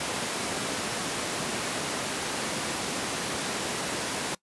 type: high-pass noise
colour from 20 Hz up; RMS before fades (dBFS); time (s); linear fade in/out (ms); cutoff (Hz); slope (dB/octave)
pink; -31; 0-4.35; 5; 190; 12
effects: noise-tail reverb RT60 0.1 s tail -22 dB re dry + resampled to 24000 Hz